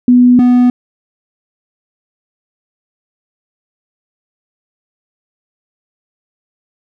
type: tone pair in turn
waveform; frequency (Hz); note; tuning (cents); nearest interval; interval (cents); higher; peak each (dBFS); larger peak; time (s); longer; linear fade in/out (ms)
sine / triangle; 246.9 / 246.9; B3 / B3; 0 / 0; unison; 0; neither; -3; neither; 0.08-0.39 / 0.39-0.7; neither; 2
effects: none